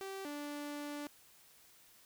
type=tone pair in turn; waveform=sawtooth; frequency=388 / 291.9 Hz; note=G4 / D4; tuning=-18 / -10 cents; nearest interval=perfect fourth; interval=492 cents; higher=first; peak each=-38 / -37 dBFS; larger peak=second; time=0.01-0.25 / 0.25-1.07 s; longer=second; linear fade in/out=0 ms; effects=white hiss -63 dBFS RMS until 2.05 s